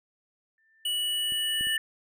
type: tone with exponential growth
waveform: sine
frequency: 1782 Hz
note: A6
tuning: 22 cents sharp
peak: -27 dBFS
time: 0.58-1.78 s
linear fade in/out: 1 ms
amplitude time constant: 260 ms
type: tone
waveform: square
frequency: 2939 Hz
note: F#7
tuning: 12 cents flat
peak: -27 dBFS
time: 0.85-1.77 s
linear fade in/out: 5 ms
type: clicks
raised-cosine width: 3 ms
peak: -34 / -29 / -35 dBFS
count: 3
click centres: 1.322 / 1.61 / 1.67 s
effects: none